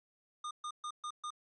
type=tone bursts; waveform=square; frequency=1218 Hz; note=D#6; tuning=37 cents flat; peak=-39 dBFS; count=5; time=0.44-1.305 s; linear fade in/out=5 ms; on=69 ms; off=130 ms; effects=resampled to 22050 Hz